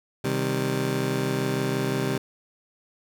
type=chord; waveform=20% pulse; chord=C minor; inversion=none; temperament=just; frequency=130.81 / 156.98 / 196.22 Hz; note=C3 / Eb3 / G3; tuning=0 / +16 / +2 cents; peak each=-22 / -26 / -25 dBFS; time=0.24-2.18 s; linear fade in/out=5 ms; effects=none